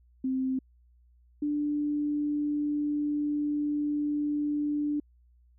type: tone pair in turn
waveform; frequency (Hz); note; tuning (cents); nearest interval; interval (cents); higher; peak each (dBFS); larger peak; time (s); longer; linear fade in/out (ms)
sine; 261.6 / 294.5; C4 / D4; 0 / +5; major second; 205; second; -26; neither; 0.24-0.59 / 1.42-5; second; 5
effects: added 60 Hz sine -58 dBFS peak until 5.58 s